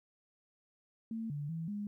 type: tone with pitch steps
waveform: sine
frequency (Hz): 225.2 / 145.6 / 163.7 / 205.9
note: A3 / D3 / E3 / G#3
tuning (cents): +40 / -15 / -12 / -15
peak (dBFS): -36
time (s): 1.11-1.87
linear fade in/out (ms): 2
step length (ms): 190
effects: 13-bit